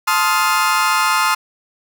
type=chord; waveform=35% pulse; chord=F dominant seventh; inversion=first; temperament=just; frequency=873.1 / 1047.7 / 1257.2 / 1396.9 Hz; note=A5 / C6 / Eb6 / F6; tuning=-14 / +2 / +18 / 0 cents; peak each=-19 / -17 / -17 / -18 dBFS; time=0.07-1.35 s; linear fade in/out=10 ms; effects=none